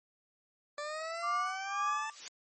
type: linear sweep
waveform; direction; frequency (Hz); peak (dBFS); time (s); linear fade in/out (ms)
20% pulse; up; 582 to 885; -32; 0.78-2.1; 2
type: tone with tremolo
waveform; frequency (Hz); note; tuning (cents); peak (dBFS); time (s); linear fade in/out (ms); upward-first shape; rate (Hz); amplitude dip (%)
sine; 1175; D6; +1; -29; 1.22-2.16; 20; sine; 1.9; 95
type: noise with exponential growth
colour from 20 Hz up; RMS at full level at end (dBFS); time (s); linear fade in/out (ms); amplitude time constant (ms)
blue; -35; 1.87-2.28; 1; 89
effects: MP3 32 kbps